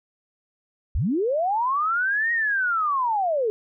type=linear two-way sweep; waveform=sine; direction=up then down; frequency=44.03 to 1891 to 413.1 Hz; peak=-20 dBFS; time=0.95-3.5 s; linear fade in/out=0 ms; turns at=2.32 s; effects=none